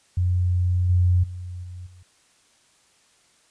sine tone with level steps, 89.8 Hz, F2, 49 cents sharp, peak -18 / -15 / -31 / -34 / -45 dBFS, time 0.17-2.03 s, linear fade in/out 5 ms, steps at 0.89 / 1.23 / 1.63 / 1.86 s, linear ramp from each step 10 ms, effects white hiss -60 dBFS RMS until 3.5 s + resampled to 22050 Hz

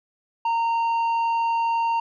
triangle tone with tanh clipping, 922 Hz, A#5, 19 cents flat, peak -21 dBFS, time 0.45-2 s, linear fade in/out 5 ms, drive 10 dB, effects none

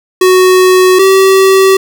square tone pair in turn, 370 / 384 Hz, F#4 / G4, 0 / -36 cents, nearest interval minor second, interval 64 cents, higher second, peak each -4 dBFS, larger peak neither, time 0.21-0.99 / 0.99-1.77 s, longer neither, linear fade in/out 5 ms, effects none

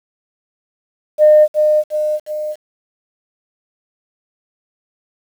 sine tone with echo, 608 Hz, D#5, 40 cents flat, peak -4 dBFS, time 1.18-1.48 s, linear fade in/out 50 ms, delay 360 ms, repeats 3, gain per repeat -5 dB, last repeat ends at 2.56 s, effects tanh soft clip ceiling 0 dBFS + 7-bit

